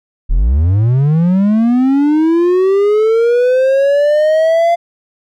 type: linear sweep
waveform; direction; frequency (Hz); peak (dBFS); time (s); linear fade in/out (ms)
triangle; up; 32 to 690; -6; 0.29-4.76; 20
effects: none